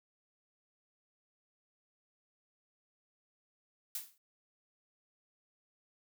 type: noise with exponential decay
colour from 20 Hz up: blue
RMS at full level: -36 dBFS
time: 3.95-4.18 s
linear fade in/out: 2 ms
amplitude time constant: 48 ms
effects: none